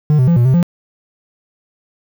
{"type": "tone with pitch steps", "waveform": "triangle", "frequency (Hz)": [150.7, 127.9, 170.1, 120.1, 130.2, 173.1], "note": ["D3", "C3", "F3", "B2", "C3", "F3"], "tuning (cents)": [45, -39, -45, -48, -8, -15], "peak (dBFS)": -6, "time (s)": [0.1, 0.628], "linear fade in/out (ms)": 0, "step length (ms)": 88, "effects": ["7-bit"]}